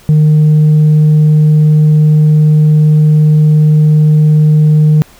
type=tone with tanh clipping; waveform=sine; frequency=152.9 Hz; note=D#3; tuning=30 cents flat; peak=-4 dBFS; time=0.09-5.02 s; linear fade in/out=0 ms; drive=1 dB; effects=pink hiss -41 dBFS RMS until 5.19 s